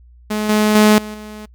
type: tone with level steps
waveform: sawtooth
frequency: 212.7 Hz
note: G#3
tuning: 42 cents sharp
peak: -14 / -8 / -4 / -23 / -27 dBFS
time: 0.3-1.46 s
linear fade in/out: 10 ms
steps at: 0.49 / 0.75 / 0.98 / 1.14 s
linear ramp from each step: 2 ms
effects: noise-tail reverb RT60 0.1 s tail -25 dB re dry + added 60 Hz sine -42 dBFS peak until 1.54 s